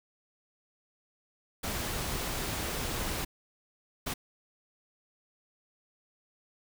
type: noise bursts at uneven times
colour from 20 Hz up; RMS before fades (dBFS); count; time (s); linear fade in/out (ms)
pink; -34; 2; 1.63-3.25 / 4.06-4.14; 10
effects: none